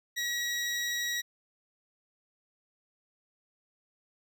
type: tone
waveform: 20% pulse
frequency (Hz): 1914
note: A#6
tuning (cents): +45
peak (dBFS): -25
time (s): 0.16-1.22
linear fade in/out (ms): 20
effects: none